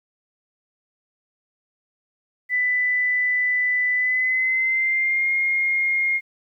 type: tone with pitch glide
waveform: sine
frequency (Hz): 1992 to 2135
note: B6 to C7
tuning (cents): +14 to +34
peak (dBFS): -18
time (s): 2.49-6.21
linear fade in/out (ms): 50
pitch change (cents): +120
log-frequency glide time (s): 3.94-5.32
effects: 10-bit